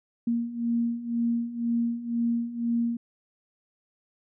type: beating tone pair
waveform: sine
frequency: 233.1 / 235.1 Hz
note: A#3 / A#3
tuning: 0 / +15 cents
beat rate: 2 Hz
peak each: -30 / -26 dBFS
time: 0.27-2.97 s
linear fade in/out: 5 ms
effects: none